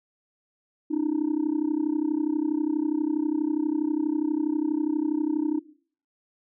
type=tone with amplitude modulation; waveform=sine; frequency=304.4 Hz; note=D#4; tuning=38 cents flat; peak=-17 dBFS; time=0.9-5.6 s; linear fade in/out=20 ms; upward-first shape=sine; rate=32.3 Hz; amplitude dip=95%; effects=noise-tail reverb RT60 0.5 s tail -19 dB re dry + tanh soft clip ceiling -18 dBFS